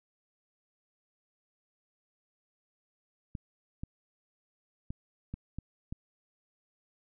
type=clicks; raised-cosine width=5 ms; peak=-25 dBFS; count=6; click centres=3.352 / 3.835 / 4.905 / 5.34 / 5.586 / 5.925 s; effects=none